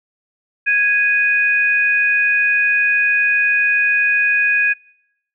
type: tone pair together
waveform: sine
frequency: 1656.6 / 2484 Hz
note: G#6 / D#7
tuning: -5 / -3 cents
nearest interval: perfect fifth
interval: 702 cents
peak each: -15 dBFS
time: 0.66-4.74 s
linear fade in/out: 20 ms
effects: noise-tail reverb RT60 0.8 s tail -26 dB re dry